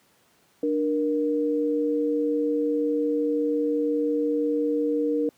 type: tone pair together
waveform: sine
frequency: 296.6 / 470.9 Hz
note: D4 / A#4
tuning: +17 / +18 cents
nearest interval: minor sixth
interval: 801 cents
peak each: -24 dBFS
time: 0.63-5.29 s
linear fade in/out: 2 ms
effects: pink hiss -62 dBFS RMS until 5.37 s + high-pass 150 Hz 12 dB/octave